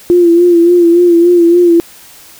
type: tone with vibrato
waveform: sine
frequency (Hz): 345.3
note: F4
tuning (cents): -20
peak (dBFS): -3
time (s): 0.1-1.8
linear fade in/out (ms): 0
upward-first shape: sine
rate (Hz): 3.5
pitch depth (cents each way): 45
effects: white hiss -37 dBFS RMS until 2.39 s